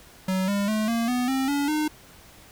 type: tone with pitch steps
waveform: square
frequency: 187.8 / 201.3 / 215.7 / 231.2 / 247.8 / 265.6 / 284.7 / 305.1 Hz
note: F#3 / G3 / A3 / A#3 / B3 / C4 / C#4 / D#4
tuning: +26 / +46 / -34 / -14 / +6 / +26 / +46 / -34 cents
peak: -23 dBFS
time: 0.28-1.88 s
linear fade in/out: 5 ms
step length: 200 ms
effects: pink hiss -50 dBFS RMS until 2.51 s